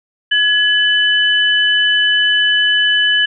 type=tone pair together; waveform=sine; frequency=1687.8 / 2997 Hz; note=G#6 / F#7; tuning=+27 / +22 cents; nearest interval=minor seventh; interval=995 cents; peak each=-13 dBFS; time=0.31-3.26 s; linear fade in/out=10 ms; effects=none